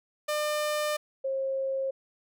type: tone pair in turn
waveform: sawtooth / sine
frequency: 600 / 536.4 Hz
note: D5 / C5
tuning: +37 / +43 cents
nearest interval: major second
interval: 194 cents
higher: first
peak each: -23 / -27 dBFS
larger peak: first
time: 0.28-0.97 / 1.24-1.91 s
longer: first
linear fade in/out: 10 ms
effects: none